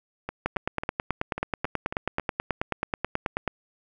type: two click trains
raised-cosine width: 0.5 ms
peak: -16 / -10 dBFS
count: 8 / 29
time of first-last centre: 0.29-2.197 / 0.46-3.477 s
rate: 3.67 / 9.28 Hz
effects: none